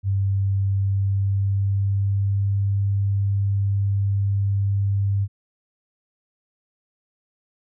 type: tone with pitch glide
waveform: sine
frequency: 98 to 99.48 Hz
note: G2 to G2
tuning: 0 to +26 cents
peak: -18 dBFS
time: 0.03-5.28 s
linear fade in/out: 50 ms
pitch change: +26 cents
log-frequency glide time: 0.74-2.55 s
effects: none